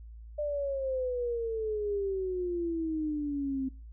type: exponential sweep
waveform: sine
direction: down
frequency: 599 to 261.6 Hz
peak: -29 dBFS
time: 0.38-3.69 s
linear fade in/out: 10 ms
effects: noise-tail reverb RT60 0.3 s tail -19 dB re dry + added 56 Hz sine -44 dBFS peak until 3.92 s